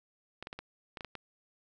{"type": "clicks", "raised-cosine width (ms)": 0.3, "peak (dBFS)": -25, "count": 8, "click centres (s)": [0.426, 0.471, 0.529, 0.59, 0.972, 1.008, 1.047, 1.153], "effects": []}